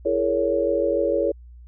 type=chord; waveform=sine; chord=A# half-diminished seventh; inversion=second; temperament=just; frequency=335.6 / 419.5 / 466.2 / 559.4 Hz; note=E4 / G#4 / A#4 / C#5; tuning=+31 / +17 / 0 / +16 cents; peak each=-26 / -25 / -25 / -22 dBFS; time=0.05-1.32 s; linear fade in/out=10 ms; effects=added 60 Hz sine -41 dBFS peak until 1.67 s